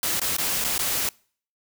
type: noise with dropouts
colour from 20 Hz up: white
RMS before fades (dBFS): -25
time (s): 0.03-1.09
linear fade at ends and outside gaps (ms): 2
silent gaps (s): 0.197-0.215 / 0.367-0.383 / 0.642-0.646 / 0.78-0.791
effects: noise-tail reverb RT60 0.5 s tail -26 dB re dry